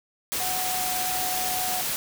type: tone in noise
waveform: sine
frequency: 738 Hz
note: F#5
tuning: 5 cents flat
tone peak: -30 dBFS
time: 0.4-1.81 s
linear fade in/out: 0 ms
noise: white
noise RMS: -28 dBFS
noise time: 0.32-1.96 s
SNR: -5 dB
effects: none